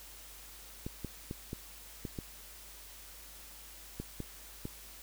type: clicks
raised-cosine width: 3 ms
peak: -25 dBFS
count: 9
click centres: 0.865 / 1.047 / 1.311 / 1.531 / 2.052 / 2.188 / 4 / 4.203 / 4.654 s
effects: added 50 Hz sine -56 dBFS peak until 5.02 s + white hiss -52 dBFS RMS until 5.02 s